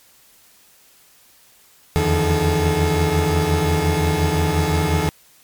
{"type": "tone cluster", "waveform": "30% pulse", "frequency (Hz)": [80.6, 86.3, 152.8, 431.3], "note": ["E2", "F2", "D#3", "A4"], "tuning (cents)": [-38, -20, -31, -35], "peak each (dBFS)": -19, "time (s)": [1.96, 5.09], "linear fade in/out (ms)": 0, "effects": ["white hiss -52 dBFS RMS until 5.43 s", "MP3 96 kbps"]}